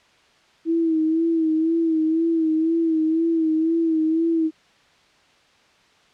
sine tone with vibrato, 323.5 Hz, E4, 32 cents flat, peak -17 dBFS, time 0.65-4.51 s, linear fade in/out 50 ms, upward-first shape sine, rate 2 Hz, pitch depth 49 cents each way, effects white hiss -56 dBFS RMS until 6.13 s + low-pass 4000 Hz 12 dB/octave

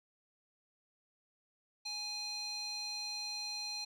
square tone with band-pass filter, 830 Hz, G#5, 1 cent flat, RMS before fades -41 dBFS, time 1.85-3.85 s, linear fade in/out 10 ms, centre 4600 Hz, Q 6.2, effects none

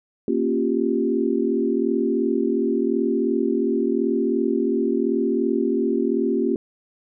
sine chord, G half-diminished seventh, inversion first, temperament equal with one note detuned, 233.1 / 274 / 349.2 / 392 Hz, Bb3 / Db4 / F4 / G4, 0 / -20 / 0 / 0 cents, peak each -24 dBFS, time 0.28-6.56 s, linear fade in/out 2 ms, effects none

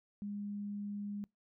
sine tone, 204.3 Hz, G#3, 28 cents flat, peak -38 dBFS, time 0.22-1.24 s, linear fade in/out 0 ms, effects noise-tail reverb RT60 0.2 s tail -26 dB re dry

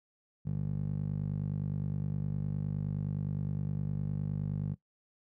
15% pulse tone with band-pass filter, 49.69 Hz, G1, 24 cents sharp, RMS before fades -34 dBFS, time 0.45-4.75 s, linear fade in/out 20 ms, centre 150 Hz, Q 2.4, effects noise-tail reverb RT60 0.1 s tail -17 dB re dry

